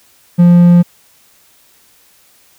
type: tone with hard clipping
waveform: triangle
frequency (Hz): 174.61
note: F3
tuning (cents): 0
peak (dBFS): -4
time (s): 0.38-0.83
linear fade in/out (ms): 20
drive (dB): 6
effects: white hiss -49 dBFS RMS until 2.58 s